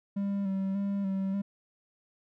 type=tone with vibrato; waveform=triangle; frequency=196 Hz; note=G3; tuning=in tune; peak=-26 dBFS; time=0.16-1.42 s; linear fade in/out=10 ms; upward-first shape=square; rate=1.7 Hz; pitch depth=29 cents each way; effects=none